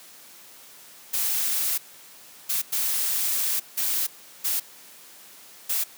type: noise bursts at uneven times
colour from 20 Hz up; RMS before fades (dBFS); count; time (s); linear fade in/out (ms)
blue; -25; 6; 1.13-1.78 / 2.49-2.62 / 2.72-3.6 / 3.77-4.07 / 4.44-4.6 / 5.69-5.84; 10
effects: white hiss -48 dBFS RMS until 5.97 s + high-pass 150 Hz 12 dB/octave